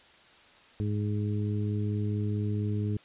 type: harmonic tone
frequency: 104.4 Hz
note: G#2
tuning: 10 cents sharp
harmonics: 1 / 2 / 3 / 4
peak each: -28 / -34 / -38 / -40 dBFS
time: 0.8-2.97 s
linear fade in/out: 0 ms
effects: white hiss -56 dBFS RMS until 3.04 s + resampled to 8000 Hz